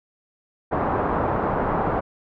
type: low-pass noise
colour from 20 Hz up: white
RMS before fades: -23 dBFS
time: 0.71-2.01 s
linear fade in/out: 20 ms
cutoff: 1100 Hz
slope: 24 dB/octave
effects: none